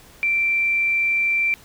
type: tone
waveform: sine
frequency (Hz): 2349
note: D7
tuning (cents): 0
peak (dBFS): -17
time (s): 0.23-1.54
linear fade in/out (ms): 0
effects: pink hiss -48 dBFS RMS until 1.64 s